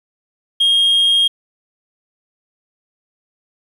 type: tone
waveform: sine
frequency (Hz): 3243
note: G#7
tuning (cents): -42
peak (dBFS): -8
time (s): 0.6-1.28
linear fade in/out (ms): 10
effects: tanh soft clip ceiling -9 dBFS + 7-bit